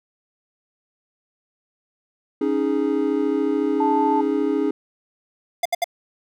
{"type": "chord", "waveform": "triangle", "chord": "C# suspended second", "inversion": "none", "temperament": "equal", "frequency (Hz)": [277.2, 311.1, 415.3], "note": ["C#4", "D#4", "G#4"], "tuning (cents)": [0, 0, 0], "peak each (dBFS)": -21, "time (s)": [2.41, 4.71], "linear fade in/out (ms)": 5}
{"type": "tone", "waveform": "sine", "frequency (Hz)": 880, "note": "A5", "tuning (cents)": 0, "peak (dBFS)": -19, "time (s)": [3.8, 4.21], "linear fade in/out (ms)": 5}
{"type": "tone bursts", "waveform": "square", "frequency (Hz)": 698.5, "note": "F5", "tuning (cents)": 0, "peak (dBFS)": -18, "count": 3, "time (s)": [5.63, 5.843], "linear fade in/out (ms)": 5, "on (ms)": 25, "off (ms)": 69}
{"effects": []}